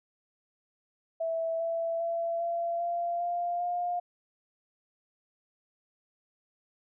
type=tone with pitch steps; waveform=sine; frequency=657 / 665 / 673.1 / 681.3 / 689.7 / 698.1 / 706.6 Hz; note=E5 / E5 / E5 / F5 / F5 / F5 / F5; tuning=-6 / +15 / +36 / -43 / -22 / -1 / +20 cents; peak=-28 dBFS; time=1.2-4 s; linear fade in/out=10 ms; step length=400 ms; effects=none